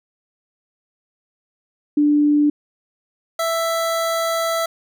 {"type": "tone pair in turn", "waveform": ["sine", "25% pulse"], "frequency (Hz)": [294.6, 661.4], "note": ["D4", "E5"], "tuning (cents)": [6, 6], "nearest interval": "octave + major second", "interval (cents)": 1400, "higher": "second", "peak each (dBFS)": [-12, -15], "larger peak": "first", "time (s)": [[1.97, 2.5], [3.39, 4.66]], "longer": "second", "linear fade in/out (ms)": 5, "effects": []}